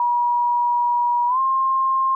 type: tone with pitch glide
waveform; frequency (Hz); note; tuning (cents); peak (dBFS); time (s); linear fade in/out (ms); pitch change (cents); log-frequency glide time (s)
sine; 962 to 1061.3; B5 to C6; -46 to +24; -16; 0-2.15; 2; +170; 1.27-1.39
effects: none